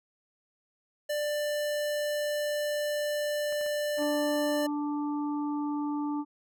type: tone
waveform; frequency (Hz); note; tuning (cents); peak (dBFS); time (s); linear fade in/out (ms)
square; 592; D5; +14; -29; 1.09-4.67; 10
type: clicks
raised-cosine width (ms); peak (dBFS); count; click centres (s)
0.5; -33; 5; 3.525 / 3.612 / 3.663 / 3.986 / 4.025
type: harmonic tone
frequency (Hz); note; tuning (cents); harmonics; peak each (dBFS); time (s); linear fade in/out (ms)
293.7; D4; 0; 1 / 3 / 4; -29 / -38 / -43; 3.97-6.25; 50
effects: none